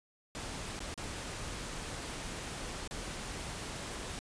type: noise with dropouts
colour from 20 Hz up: pink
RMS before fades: -41 dBFS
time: 0.35-4.19 s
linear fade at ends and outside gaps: 0 ms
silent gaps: 0.792-0.804 / 0.941-0.977 / 2.876-2.91 s
effects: resampled to 22050 Hz